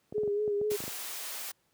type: clicks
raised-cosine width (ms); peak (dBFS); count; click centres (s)
2; -27; 10; 0.125 / 0.181 / 0.234 / 0.277 / 0.478 / 0.614 / 0.716 / 0.804 / 0.839 / 0.879
type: tone with vibrato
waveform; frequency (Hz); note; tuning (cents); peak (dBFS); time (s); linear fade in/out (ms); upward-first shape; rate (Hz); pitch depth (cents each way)
sine; 415.3; G#4; 0; -27; 0.14-0.77; 20; sine; 4.2; 40
type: high-pass noise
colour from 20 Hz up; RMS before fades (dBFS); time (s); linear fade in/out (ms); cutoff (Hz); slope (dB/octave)
white; -39; 0.7-1.52; 10; 460; 12
effects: pink hiss -72 dBFS RMS until 1.73 s + high-pass 100 Hz 12 dB/octave